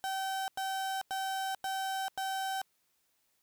35% pulse tone bursts, 770 Hz, G5, 31 cents flat, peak -31 dBFS, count 5, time 0.04-2.616 s, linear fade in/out 0 ms, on 440 ms, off 94 ms, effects white hiss -75 dBFS RMS until 3.42 s

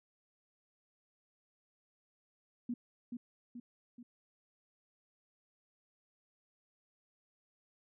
sine tone with echo, 241.1 Hz, B3, 41 cents flat, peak -34 dBFS, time 2.69-2.74 s, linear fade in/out 5 ms, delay 430 ms, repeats 3, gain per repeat -5 dB, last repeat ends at 4.03 s, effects none

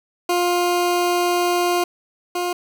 20% pulse tone pair in turn, 352.6 / 354.4 Hz, F4 / F4, +17 / +25 cents, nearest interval unison, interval 8 cents, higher second, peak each -12 / -16 dBFS, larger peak first, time 0.29-1.84 / 2.35-2.53 s, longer first, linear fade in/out 5 ms, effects none

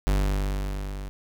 45% pulse tone with level ramp, 49 Hz, G1, in tune, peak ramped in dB -19 to -33 dBFS, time 0.07-1.09 s, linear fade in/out 0 ms, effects none

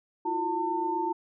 sine tone cluster, 330.8 / 358.7 / 899 Hz, E4 / F4 / A5, +6 / +46 / +37 cents, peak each -33 / -33 / -28 dBFS, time 0.25-1.13 s, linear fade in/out 10 ms, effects none

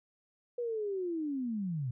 sine linear sweep, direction down, 490 to 116.54 Hz, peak -32 dBFS, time 0.58-1.91 s, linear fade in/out 5 ms, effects none

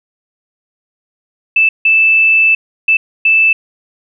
sine tone bursts at uneven times, 2637 Hz, E7, in tune, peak -6 dBFS, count 4, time 1.56-1.69 / 1.85-2.55 / 2.88-2.97 / 3.25-3.53 s, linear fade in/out 5 ms, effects none

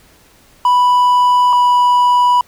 triangle tone pair in turn, 987.8 / 982.3 Hz, B5 / B5, 0 / -10 cents, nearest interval unison, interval 10 cents, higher first, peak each -6 dBFS, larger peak neither, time 0.65-1.53 / 1.53-2.41 s, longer neither, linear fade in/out 2 ms, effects pink hiss -48 dBFS RMS until 2.47 s

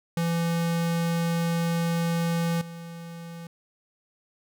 square tone with level steps, 168.2 Hz, E3, 35 cents sharp, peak -24 / -38 dBFS, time 0.17-3.47 s, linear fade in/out 2 ms, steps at 2.61 s, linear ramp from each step 5 ms, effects none

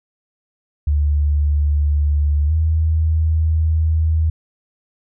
sine tone with pitch glide, 73.42 to 79.6 Hz, D2 to D#2, 0 to +40 cents, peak -13 dBFS, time 0.87-4.3 s, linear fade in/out 5 ms, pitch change +140 cents, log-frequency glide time 2.47-2.52 s, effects none

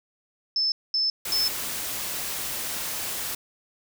sine tone bursts, 5260 Hz, E8, 5 cents flat, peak -21 dBFS, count 3, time 0.56-1.48 s, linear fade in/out 2 ms, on 160 ms, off 220 ms
white noise, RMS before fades -31 dBFS, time 1.25-3.35 s, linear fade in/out 5 ms
effects none

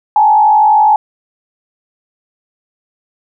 sine tone with frequency modulation, 851 Hz, G#5, 42 cents sharp, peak -5 dBFS, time 0.16-0.96 s, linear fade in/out 2 ms, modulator 52.1 Hz, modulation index 0.75, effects none

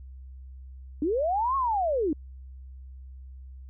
sine linear two-way sweep, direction up then down, 277.2 to 1108.7 to 278.3 Hz, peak -23 dBFS, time 1.02-2.13 s, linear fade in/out 2 ms, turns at 1.56 s, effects added 65 Hz sine -41 dBFS peak until 3.69 s

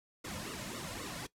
pink noise with flanger, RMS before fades -42 dBFS, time 0.24-1.27 s, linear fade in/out 10 ms, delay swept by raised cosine 1.2 to 2.6 ms, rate 3.8 Hz, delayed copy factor -0.95, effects noise-tail reverb RT60 0.1 s tail -18 dB re dry + low-pass 11000 Hz 12 dB/octave

